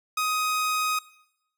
sawtooth tone, 1254 Hz, D#6, 13 cents sharp, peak -20 dBFS, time 0.17-0.99 s, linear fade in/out 5 ms, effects noise-tail reverb RT60 0.8 s tail -19 dB re dry

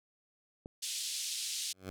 click, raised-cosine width 2 ms, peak -31 dBFS, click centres 0.659 s
pink band-pass noise, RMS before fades -38 dBFS, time 0.82-1.73 s, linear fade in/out 10 ms, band 3300 to 10000 Hz, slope 24 dB/octave
10% pulse tone with exponential growth, 94.3 Hz, F#2, 33 cents sharp, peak -29 dBFS, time 1.72-1.9 s, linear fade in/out 0 ms, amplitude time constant 37 ms
effects none

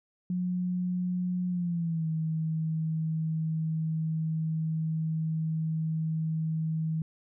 sine tone with pitch glide, 180 to 159.44 Hz, F#3 to D#3, -47 to +43 cents, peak -27 dBFS, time 0.3-7.02 s, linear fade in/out 2 ms, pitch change -210 cents, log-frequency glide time 1.49-2.07 s, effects none

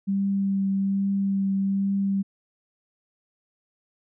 sine tone with vibrato, 196 Hz, G3, in tune, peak -21 dBFS, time 0.07-2.23 s, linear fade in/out 20 ms, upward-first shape triangle, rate 1.2 Hz, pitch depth 14 cents each way, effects none

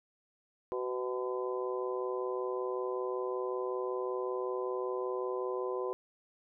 harmonic tone with a mistuned harmonic, 125.3 Hz, B2, 25 cents sharp, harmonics 3 / 4 / 5 / 6 / 7 / 8, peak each -35 / -37 / -46 / -49 / -50 / -41 dBFS, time 0.72-5.93 s, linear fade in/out 0 ms, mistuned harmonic 8, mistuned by +21 cents, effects none

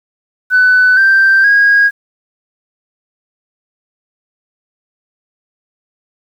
sine tone with pitch steps, 1500 / 1568.2 / 1639.5 Hz, F#6 / G6 / G#6, +23 / 0 / -23 cents, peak -4 dBFS, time 0.5-1.91 s, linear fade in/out 50 ms, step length 470 ms, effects tanh soft clip ceiling -2 dBFS + 7-bit

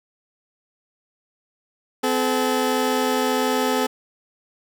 20% pulse tone pair together, 256.1 / 430.7 Hz, C4 / A4, -37 / -37 cents, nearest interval major sixth, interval 900 cents, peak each -17 dBFS, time 2.03-3.87 s, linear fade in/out 10 ms, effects none

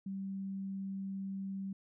sine tone, 194.1 Hz, G3, 17 cents flat, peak -37 dBFS, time 0.06-1.73 s, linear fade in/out 5 ms, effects none

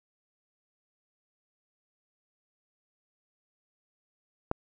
click, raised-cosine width 1 ms, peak -13 dBFS, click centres 4.514 s, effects none

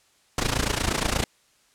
pink noise with amplitude modulation, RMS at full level -21 dBFS, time 0.38-1.24 s, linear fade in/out 2 ms, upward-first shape sine, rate 28.4 Hz, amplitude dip 85%, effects white hiss -62 dBFS RMS until 1.74 s + low-pass 9000 Hz 12 dB/octave

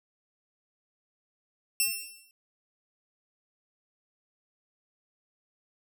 10% pulse tone with exponential decay, 2701 Hz, E7, 42 cents sharp, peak -13 dBFS, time 1.8-2.31 s, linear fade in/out 1 ms, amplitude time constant 110 ms, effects none

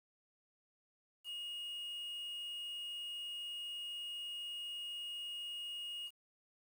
triangle tone with quantisation, 2866 Hz, F7, 44 cents sharp, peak -40 dBFS, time 1.24-6.11 s, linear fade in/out 50 ms, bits 10, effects none

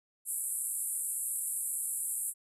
white band-pass noise, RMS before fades -35 dBFS, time 0.25-2.34 s, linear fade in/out 50 ms, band 7900 to 12000 Hz, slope 96 dB/octave, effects none

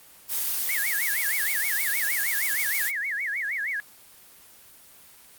blue noise, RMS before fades -27 dBFS, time 0.28-2.92 s, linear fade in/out 50 ms
sine tone with vibrato, 1915 Hz, A#6, 46 cents sharp, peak -26 dBFS, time 0.69-3.8 s, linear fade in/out 0 ms, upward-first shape sine, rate 6.4 Hz, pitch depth 280 cents each way
effects white hiss -51 dBFS RMS until 5.38 s + Opus 24 kbps

